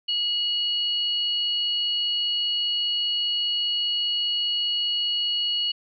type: tone pair together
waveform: sine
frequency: 2900 / 4375 Hz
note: F#7 / C#8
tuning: -35 / -24 cents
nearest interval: perfect fifth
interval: 711 cents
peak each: -23 / -29 dBFS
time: 0.08-5.72 s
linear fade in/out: 10 ms
effects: none